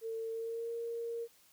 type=tone with pitch glide; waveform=sine; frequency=450.6 to 464.9 Hz; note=A4 to A#4; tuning=+41 to -5 cents; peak=-36 dBFS; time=0.01-1.28 s; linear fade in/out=50 ms; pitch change=+54 cents; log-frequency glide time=0.3-0.72 s; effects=white hiss -65 dBFS RMS until 1.52 s